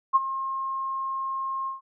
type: tone with ADSR envelope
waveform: sine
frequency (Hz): 1070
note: C6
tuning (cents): +38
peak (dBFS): -13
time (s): 0.13-1.81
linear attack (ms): 26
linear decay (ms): 28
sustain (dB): -14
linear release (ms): 140
effects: none